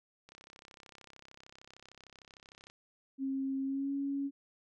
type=click train; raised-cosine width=0.2 ms; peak=-36 dBFS; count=81; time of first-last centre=0.29-2.7 s; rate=33.2 Hz
type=tone with pitch glide; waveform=sine; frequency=269.2 to 278.4 Hz; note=C4 to C#4; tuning=+49 to +8 cents; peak=-32 dBFS; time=3.18-4.31 s; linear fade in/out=50 ms; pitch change=+59 cents; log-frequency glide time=3.64-3.92 s
effects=none